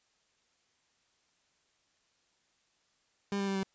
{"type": "tone with pitch steps", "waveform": "30% pulse", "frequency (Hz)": [200.1, 197.57, 195.08, 192.62], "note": ["G3", "G3", "G3", "G3"], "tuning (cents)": [36, 14, -8, -30], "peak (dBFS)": -28, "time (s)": [3.32, 3.632], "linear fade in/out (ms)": 2, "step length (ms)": 78, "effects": ["white hiss -73 dBFS RMS until 3.74 s", "resampled to 16000 Hz"]}